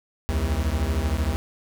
45% pulse beating tone pair, 66.9 / 79.9 Hz, C2 / D#2, +39 / +47 cents, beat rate 13 Hz, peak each -25 / -24 dBFS, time 0.29-1.36 s, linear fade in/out 0 ms, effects none

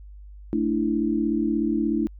sine chord, A suspended fourth, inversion none, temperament just, 220 / 293.3 / 330 Hz, A3 / D4 / E4, 0 / -2 / +2 cents, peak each -25 dBFS, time 0.53-2.07 s, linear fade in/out 0 ms, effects added 50 Hz sine -40 dBFS peak until 2.19 s

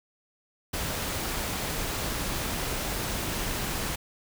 pink noise, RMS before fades -31 dBFS, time 0.73-3.96 s, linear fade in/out 10 ms, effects none

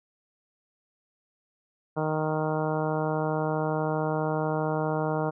harmonic tone, 155.4 Hz, D#3, 2 cents flat, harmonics 1 / 2 / 3 / 4 / 5 / 6 / 7 / 8 / 9, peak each -30 / -33 / -31 / -32 / -34 / -36 / -39 / -42 / -40 dBFS, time 1.96-5.31 s, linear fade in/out 20 ms, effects none

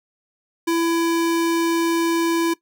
square tone, 333.9 Hz, E4, 22 cents sharp, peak -18 dBFS, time 0.67-2.54 s, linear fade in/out 10 ms, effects noise-tail reverb RT60 0.1 s tail -18 dB re dry

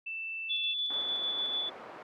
sine tone, 2658 Hz, E7, 14 cents sharp, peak -35 dBFS, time 0.06-0.74 s, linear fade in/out 10 ms
sine tone with tremolo, 3459 Hz, A7, 30 cents flat, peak -29 dBFS, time 0.49-1.7 s, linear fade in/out 20 ms, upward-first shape square, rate 6.7 Hz, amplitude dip 25%
pink band-pass noise, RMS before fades -47 dBFS, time 0.9-2.03 s, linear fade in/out 5 ms, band 420 to 1400 Hz, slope 12 dB/octave
effects none

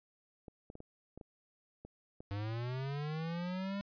clicks, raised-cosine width 2 ms, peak -35 dBFS, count 8, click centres 0.482 / 0.701 / 0.754 / 0.804 / 1.176 / 1.212 / 1.85 / 2.205 s
square linear sweep, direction up, 98.5 to 202.2 Hz, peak -37 dBFS, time 2.31-3.81 s, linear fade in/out 0 ms
effects resampled to 11025 Hz

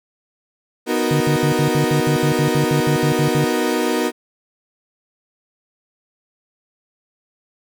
35% pulse chord, B major seventh, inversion none, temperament equal, 246.9 / 311.1 / 370 / 466.2 Hz, B3 / D#4 / F#4 / A#4, 0 / 0 / 0 / 0 cents, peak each -21 dBFS, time 0.86-4.12 s, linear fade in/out 50 ms
sine tone bursts, 146.83 Hz, D3, in tune, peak -16 dBFS, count 15, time 1.11-3.444 s, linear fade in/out 2 ms, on 94 ms, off 66 ms
effects none

